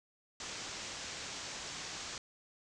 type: low-pass noise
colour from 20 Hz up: white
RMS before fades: -44 dBFS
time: 0.4-2.18 s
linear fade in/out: 2 ms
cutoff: 7300 Hz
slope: 48 dB/octave
effects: resampled to 22050 Hz